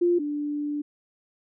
sine tone pair in turn, 349.2 / 293.6 Hz, F4 / D4, 0 / 0 cents, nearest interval minor third, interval 300 cents, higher first, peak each -18 / -26 dBFS, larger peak first, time 0.01-0.19 / 0.19-0.82 s, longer second, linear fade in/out 10 ms, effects none

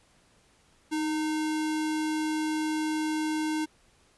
sine tone with sample-and-hold, 311.4 Hz, D#4, 2 cents sharp, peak -26 dBFS, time 0.91-3.66 s, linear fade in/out 20 ms, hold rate 1225 Hz, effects pink hiss -63 dBFS RMS until 4.17 s + resampled to 24000 Hz

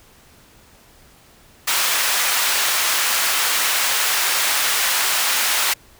pink high-pass noise, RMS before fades -19 dBFS, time 1.67-5.74 s, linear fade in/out 10 ms, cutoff 1200 Hz, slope 12 dB/octave, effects pink hiss -50 dBFS RMS until 5.99 s

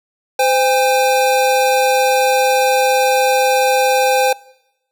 square tone pair together, 516 / 808.3 Hz, C5 / G#5, -24 / -47 cents, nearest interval minor sixth, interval 777 cents, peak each -15 dBFS, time 0.39-4.33 s, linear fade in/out 5 ms, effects noise-tail reverb RT60 0.9 s tail -23 dB re dry

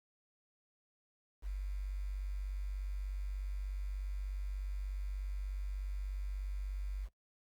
sine tone with quantisation, 48.34 Hz, G1, 23 cents flat, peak -36 dBFS, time 1.42-7.09 s, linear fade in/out 50 ms, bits 10, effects noise-tail reverb RT60 0.1 s tail -20 dB re dry + Opus 48 kbps

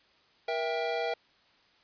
square chord, E diminished, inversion second, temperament just, 474.7 / 659.3 / 791.1 Hz, Bb4 / E5 / G5, +31 / 0 / +16 cents, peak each -34 / -34 / -36 dBFS, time 0.48-1.14 s, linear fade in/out 5 ms, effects white hiss -64 dBFS RMS until 1.83 s + resampled to 11025 Hz

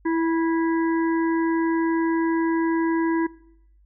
harmonic tone with a mistuned harmonic, 329.6 Hz, E4, in tune, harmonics 1 / 3 / 5 / 6, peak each -20 / -30 / -34 / -38 dBFS, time 0.05-3.27 s, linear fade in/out 10 ms, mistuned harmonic 3, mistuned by -20 cents, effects noise-tail reverb RT60 0.8 s tail -21 dB re dry + added 50 Hz sine -53 dBFS peak until 3.85 s

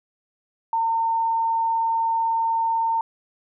sine tone, 909 Hz, A#5, 44 cents flat, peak -19 dBFS, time 0.73-3.01 s, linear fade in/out 2 ms, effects none

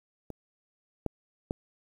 clicks, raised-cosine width 2 ms, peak -26 / -16 / -17 dBFS, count 3, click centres 0.303 / 1.063 / 1.509 s, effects 9-bit

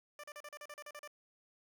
15% pulse tone bursts, 591 Hz, D5, 11 cents sharp, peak -40 dBFS, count 11, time 0.19-1.076 s, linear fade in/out 2 ms, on 46 ms, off 38 ms, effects none

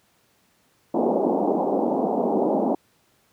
pink band-pass noise, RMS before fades -22 dBFS, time 0.94-2.75 s, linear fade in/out 5 ms, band 200 to 860 Hz, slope 48 dB/octave, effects pink hiss -63 dBFS RMS until 3.32 s + high-pass 100 Hz 12 dB/octave

